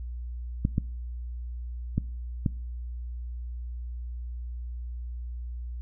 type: clicks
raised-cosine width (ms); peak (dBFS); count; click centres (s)
5; -11; 4; 0.651 / 0.781 / 1.98 / 2.462
effects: noise-tail reverb RT60 0.5 s tail -23 dB re dry + added 60 Hz sine -33 dBFS peak until 5.81 s